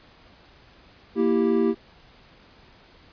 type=chord; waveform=triangle; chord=E diminished; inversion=second; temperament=equal; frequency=233.1 / 329.6 / 392 Hz; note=Bb3 / E4 / G4; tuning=0 / 0 / 0 cents; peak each=-21 / -22 / -20 dBFS; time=1.15-1.75 s; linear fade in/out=50 ms; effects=pink hiss -53 dBFS RMS until 3.12 s + resampled to 11025 Hz